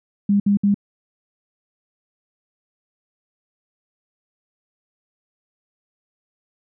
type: tone bursts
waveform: sine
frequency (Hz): 202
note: G#3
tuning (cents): -48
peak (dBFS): -13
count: 3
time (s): 0.29-0.744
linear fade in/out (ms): 5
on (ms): 110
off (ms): 62
effects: none